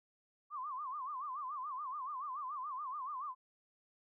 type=tone with vibrato; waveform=sine; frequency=1108.7 Hz; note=C#6; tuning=in tune; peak=-39 dBFS; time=0.5-3.35 s; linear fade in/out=50 ms; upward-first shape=sine; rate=7 Hz; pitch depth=170 cents each way; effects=none